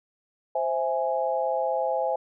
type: chord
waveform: sine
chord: C augmented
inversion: none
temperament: equal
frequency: 523.3 / 659.3 / 830.6 Hz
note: C5 / E5 / G#5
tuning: 0 / 0 / 0 cents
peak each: -27 / -28 / -28 dBFS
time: 0.55-2.16 s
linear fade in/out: 5 ms
effects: none